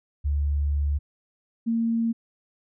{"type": "tone pair in turn", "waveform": "sine", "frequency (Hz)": [72.2, 229.2], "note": ["D2", "A#3"], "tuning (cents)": [-29, -29], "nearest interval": "octave + minor sixth", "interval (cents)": 2000, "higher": "second", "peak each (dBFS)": -21, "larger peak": "neither", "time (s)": [[0.24, 0.99], [1.66, 2.13]], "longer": "first", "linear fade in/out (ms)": 20, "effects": []}